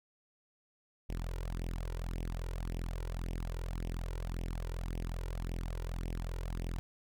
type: tone with flanger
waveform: sawtooth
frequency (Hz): 42.58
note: F1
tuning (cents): -43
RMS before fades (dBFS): -38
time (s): 1.09-6.79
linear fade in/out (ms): 0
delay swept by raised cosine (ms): 0.34 to 2.14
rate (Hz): 1.8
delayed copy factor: +0.8
effects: none